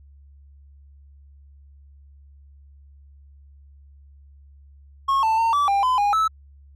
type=tone with pitch steps; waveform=triangle; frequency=1090 / 887 / 911 / 1154 / 797 / 1015 / 818 / 1306 Hz; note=C#6 / A5 / A#5 / D6 / G5 / B5 / G#5 / E6; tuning=-29 / +14 / -40 / -31 / +28 / +47 / -26 / -17 cents; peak=-15 dBFS; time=5.08-6.28 s; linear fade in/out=10 ms; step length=150 ms; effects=added 70 Hz sine -46 dBFS peak until 6.75 s